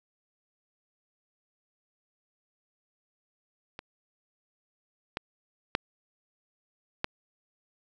clicks, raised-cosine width 0.3 ms, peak -23 / -15 / -8 / -11 dBFS, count 4, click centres 3.791 / 5.171 / 5.751 / 7.044 s, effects none

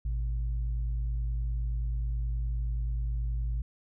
sine tone pair together, 55.73 / 125.2 Hz, A1 / B2, +23 / +24 cents, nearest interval octave + major second, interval 1401 cents, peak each -28 / -39 dBFS, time 0.05-3.62 s, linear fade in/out 5 ms, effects none

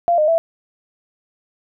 sine tone with pitch steps, 690 / 612 / 661 Hz, F5 / D#5 / E5, -21 / -29 / +5 cents, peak -12 dBFS, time 0.08-0.38 s, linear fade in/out 0 ms, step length 100 ms, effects none

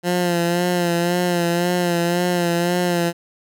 15% pulse tone with vibrato, 174.61 Hz, F3, in tune, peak -11 dBFS, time 0.03-3.13 s, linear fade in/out 50 ms, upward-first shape sine, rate 1.9 Hz, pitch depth 39 cents each way, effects none

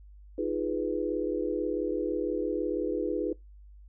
sine chord, F half-diminished seventh, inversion third, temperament equal, 311.1 / 349.2 / 415.3 / 493.9 Hz, Eb4 / F4 / Ab4 / Cb5, 0 / 0 / 0 / 0 cents, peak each -33 dBFS, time 0.38-3.33 s, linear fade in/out 5 ms, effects noise-tail reverb RT60 0.2 s tail -24 dB re dry + added 50 Hz sine -48 dBFS peak until 3.88 s

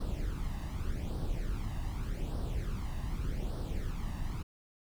brown noise with flanger, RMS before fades -35 dBFS, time 0-4.43 s, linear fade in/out 10 ms, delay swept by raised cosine 0.21 to 1.08 ms, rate 0.84 Hz, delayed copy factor +0.65, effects none

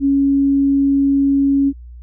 sine tone, 277.2 Hz, C#4, in tune, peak -11 dBFS, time 0-1.73 s, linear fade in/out 50 ms, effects added 60 Hz sine -33 dBFS peak until 2.02 s

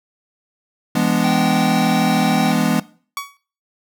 square chord, E dominant seventh, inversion none, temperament equal with one note detuned, 167.99 / 207.7 / 246.9 / 293.7 Hz, E3 / G#3 / B3 / D4, +33 / 0 / 0 / 0 cents, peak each -22 / -20 / -20 / -24 dBFS, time 0.95-2.8 s, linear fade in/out 5 ms
harmonic tone, 774 Hz, G5, 22 cents flat, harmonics 1 / 3 / 5 / 7, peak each -21 / -30 / -32 / -34 dBFS, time 1.24-2.52 s, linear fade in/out 2 ms
sawtooth tone with exponential decay, 1127 Hz, C#6, 28 cents sharp, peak -16 dBFS, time 3.17-3.37 s, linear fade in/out 1 ms, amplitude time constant 43 ms
effects noise-tail reverb RT60 0.4 s tail -18 dB re dry

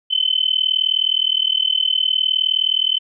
sine tone with amplitude modulation, 3054 Hz, G7, 46 cents flat, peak -11 dBFS, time 0.1-2.99 s, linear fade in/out 20 ms, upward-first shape sine, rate 39.4 Hz, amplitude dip 95%, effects none

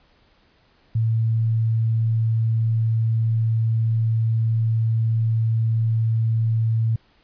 sine tone, 112.7 Hz, A2, 42 cents sharp, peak -17 dBFS, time 0.95-6.96 s, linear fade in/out 5 ms, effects pink hiss -59 dBFS RMS until 7.23 s + resampled to 11025 Hz

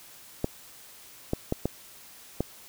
clicks, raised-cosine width 2 ms, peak -12 dBFS, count 5, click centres 0.444 / 1.334 / 1.524 / 1.656 / 2.406 s, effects white hiss -50 dBFS RMS until 2.68 s

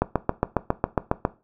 click train, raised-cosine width 1 ms, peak -5 dBFS, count 10, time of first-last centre 0.02-1.251 s, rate 7.31 Hz, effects noise-tail reverb RT60 0.3 s tail -17 dB re dry

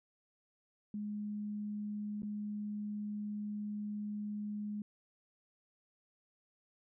sine tone with dropouts, 208.5 Hz, G#3, 7 cents sharp, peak -37 dBFS, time 0.94-4.82 s, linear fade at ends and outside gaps 2 ms, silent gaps 2.221-2.231 s, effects none

